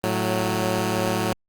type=tone pair together; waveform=10% pulse; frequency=110 / 184.3 Hz; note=A2 / F#3; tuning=0 / -7 cents; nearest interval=major sixth; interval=893 cents; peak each=-16 dBFS; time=0.04-1.33 s; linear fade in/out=0 ms; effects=Opus 32 kbps